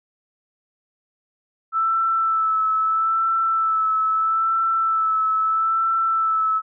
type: tone with vibrato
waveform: sine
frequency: 1318.5 Hz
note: E6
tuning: in tune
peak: -17 dBFS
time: 1.72-6.62 s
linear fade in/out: 50 ms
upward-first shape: sine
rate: 0.77 Hz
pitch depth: 24 cents each way
effects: none